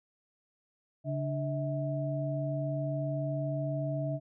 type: tone cluster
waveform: sine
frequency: 141.4 / 295.4 / 645 Hz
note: C#3 / D4 / E5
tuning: +35 / +10 / -38 cents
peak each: -32 / -39 / -35 dBFS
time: 1.04-4.2 s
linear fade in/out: 50 ms
effects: none